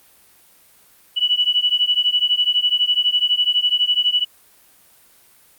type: beating tone pair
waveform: sine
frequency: 2947 / 2959 Hz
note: F#7 / F#7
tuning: -8 / -1 cents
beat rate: 12 Hz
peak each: -18 dBFS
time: 1.16-4.25 s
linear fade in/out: 20 ms
effects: white hiss -52 dBFS RMS until 5.58 s + Opus 32 kbps